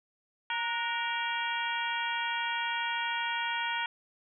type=harmonic tone with a mistuned harmonic; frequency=466.2 Hz; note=A#4; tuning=in tune; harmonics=2 / 3 / 4 / 5 / 6 / 7; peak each=-34 / -36 / -37 / -38 / -39 / -39 dBFS; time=0.5-3.86 s; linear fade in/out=2 ms; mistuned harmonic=3; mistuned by=+74 cents; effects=none